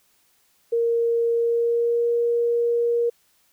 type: tone with pitch glide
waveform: sine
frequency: 465.7 to 471.7 Hz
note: A#4 to A#4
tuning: -2 to +20 cents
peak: -18 dBFS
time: 0.72-3.1 s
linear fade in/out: 10 ms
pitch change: +22 cents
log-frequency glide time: 1.32-2.07 s
effects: white hiss -63 dBFS RMS until 3.52 s